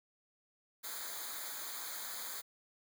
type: noise with comb filter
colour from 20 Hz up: white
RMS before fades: -43 dBFS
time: 0.83-2.42 s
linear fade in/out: 20 ms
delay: 0.36 ms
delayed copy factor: -0.95
effects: none